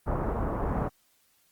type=low-pass noise; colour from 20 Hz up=pink; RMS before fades=-29 dBFS; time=0.06-0.89 s; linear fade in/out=20 ms; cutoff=1200 Hz; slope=24 dB/octave; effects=white hiss -67 dBFS RMS until 1.51 s + Opus 24 kbps